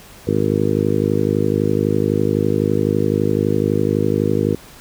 harmonic tone, 51.91 Hz, G#1, in tune, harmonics 2 / 3 / 4 / 5 / 6 / 7 / 8 / 9, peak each -23 / -23 / -23 / -23 / -23 / -23 / -23 / -23 dBFS, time 0.27-4.55 s, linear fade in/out 5 ms, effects pink hiss -42 dBFS RMS until 4.8 s

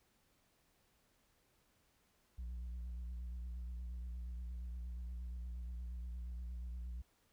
sine tone with vibrato, 60.3 Hz, B1, 41 cents flat, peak -39 dBFS, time 2.38-7.02 s, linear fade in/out 10 ms, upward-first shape sine, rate 8.5 Hz, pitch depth 54 cents each way, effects tanh soft clip ceiling -41 dBFS + pink hiss -75 dBFS RMS until 7.32 s

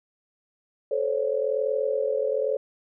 sine tone cluster, 435.1 / 523 / 564 Hz, A4 / C5 / C#5, -19 / -1 / +30 cents, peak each -27 dBFS, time 0.91-2.57 s, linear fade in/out 5 ms, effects none

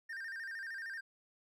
triangle tone with vibrato, 1700 Hz, G#6, 40 cents sharp, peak -39 dBFS, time 0.09-1.01 s, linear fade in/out 10 ms, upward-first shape square, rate 13 Hz, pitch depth 120 cents each way, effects none

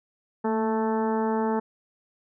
harmonic tone with a mistuned harmonic, 220 Hz, A3, in tune, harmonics 1 / 2 / 3 / 4 / 5 / 6 / 7 / 8, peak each -26 / -27 / -36 / -29 / -39 / -40 / -44 / -45 dBFS, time 0.44-1.6 s, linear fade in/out 10 ms, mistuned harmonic 1, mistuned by +34 cents, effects none

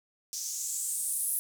violet noise with band-pass filter sweep, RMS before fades -33 dBFS, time 0.33-1.39 s, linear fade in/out 0 ms, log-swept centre 5700 to 11000 Hz, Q 4.2, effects none

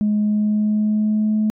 sine tone with pitch glide, 210 to 214.8 Hz, G#3 to A3, +19 to -41 cents, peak -14 dBFS, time 0.01-1.5 s, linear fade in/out 0 ms, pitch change +40 cents, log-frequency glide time 0.2-1.37 s, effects tanh soft clip ceiling -12 dBFS

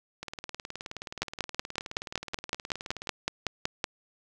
two click trains, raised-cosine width 0.2 ms, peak -10 / -20 dBFS, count 15 / 55, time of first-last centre 1.22-3.842 / 0.23-3.072 s, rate 5.34 / 19 Hz, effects none

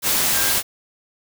sine tone in noise, 1595 Hz, G6, 30 cents sharp, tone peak -28 dBFS, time 0.31-0.55 s, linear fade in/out 50 ms, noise white, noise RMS -19 dBFS, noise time 0.02-0.63 s, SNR -12 dB, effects none

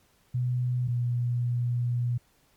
sine tone pair in turn, 124.3 / 121.25 Hz, B2 / B2, +12 / -31 cents, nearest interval unison, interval 43 cents, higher first, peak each -24 dBFS, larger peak neither, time 0.34-0.88 / 0.88-2.18 s, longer second, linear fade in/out 10 ms, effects pink hiss -65 dBFS RMS until 2.56 s + MP3 96 kbps

